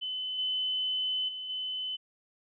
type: tone with level steps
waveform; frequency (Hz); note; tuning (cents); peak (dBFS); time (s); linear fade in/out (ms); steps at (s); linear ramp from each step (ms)
sine; 3028; F#7; +39; -32 / -28 / -36 / -32; 0.01-1.97; 20; 0.38 / 1.28 / 1.49; 10
effects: none